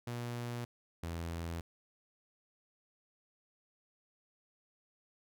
sawtooth tone pair in turn, 120 / 83.83 Hz, B2 / E2, -49 / +30 cents, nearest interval tritone, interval 621 cents, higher first, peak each -34 / -34 dBFS, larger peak neither, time 0.07-0.65 / 1.03-1.61 s, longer neither, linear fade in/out 5 ms, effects none

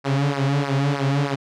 sawtooth tone with flanger, 139.7 Hz, C#3, 14 cents sharp, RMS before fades -21 dBFS, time 0.04-1.36 s, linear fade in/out 20 ms, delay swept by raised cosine 0.28 to 5.28 ms, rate 3.2 Hz, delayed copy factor -0.85, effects low-pass 5000 Hz 12 dB/octave

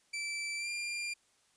sawtooth tone with pitch glide, 2328 to 2392 Hz, D7 to D7, -16 to +31 cents, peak -32 dBFS, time 0.13-1.14 s, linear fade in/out 10 ms, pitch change +47 cents, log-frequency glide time 0.57-0.69 s, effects white hiss -70 dBFS RMS until 1.56 s + resampled to 22050 Hz

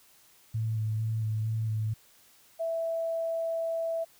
sine tone with vibrato, 110 Hz, A2, in tune, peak -27 dBFS, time 0.54-1.94 s, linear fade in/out 10 ms, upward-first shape square, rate 2.2 Hz, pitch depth 18 cents each way
sine tone, 659.3 Hz, E5, in tune, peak -28 dBFS, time 2.59-4.05 s, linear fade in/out 20 ms
effects white hiss -60 dBFS RMS until 4.19 s

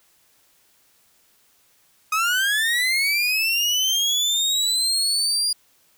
30% pulse linear sweep, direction up, 1248 to 4855 Hz, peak -16 dBFS, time 2.12-5.53 s, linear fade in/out 5 ms, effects white hiss -60 dBFS RMS until 5.97 s

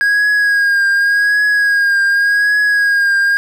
triangle tone with vibrato, 1639 Hz, G#6, 23 cents flat, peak -8 dBFS, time 0.01-3.37 s, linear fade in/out 0 ms, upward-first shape triangle, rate 0.87 Hz, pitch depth 43 cents each way, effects none

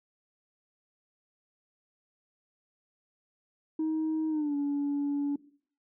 sine tone with pitch glide, 315.2 to 285.7 Hz, D#4 to D4, +23 to -48 cents, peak -25 dBFS, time 3.79-5.36 s, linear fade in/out 5 ms, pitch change -171 cents, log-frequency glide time 4.29-4.55 s, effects noise-tail reverb RT60 0.5 s tail -19 dB re dry + tanh soft clip ceiling -25 dBFS

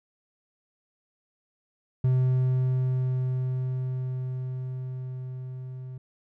triangle tone with level ramp, 128.5 Hz, C3, 31 cents flat, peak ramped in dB -17 to -34 dBFS, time 2.04-5.98 s, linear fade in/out 5 ms, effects none

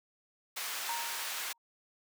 pink high-pass noise, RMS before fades -38 dBFS, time 0.56-1.53 s, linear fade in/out 10 ms, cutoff 1200 Hz, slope 12 dB/octave
sine tone with exponential decay, 932.3 Hz, A#5, in tune, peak -33 dBFS, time 0.89-1.58 s, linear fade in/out 2 ms, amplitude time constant 150 ms
effects none

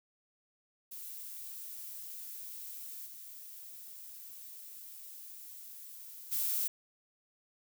violet noise with level steps, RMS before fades -45 / -49 / -33 dBFS, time 0.91-6.68 s, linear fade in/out 10 ms, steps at 3.05 / 6.31 s, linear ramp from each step 20 ms, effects none

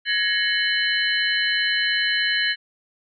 sine tone cluster, 1679 / 1862 / 2180 / 2998 / 4105 Hz, G#6 / A#6 / C#7 / F#7 / C8, +18 / -2 / -29 / +22 / -34 cents, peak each -23 / -27 / -30 / -24 / -27 dBFS, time 0.05-2.56 s, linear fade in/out 50 ms, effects none

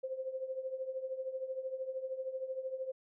sine tone with tremolo, 523.3 Hz, C5, in tune, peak -33 dBFS, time 0.03-2.92 s, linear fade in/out 10 ms, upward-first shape triangle, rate 13 Hz, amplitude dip 80%, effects none

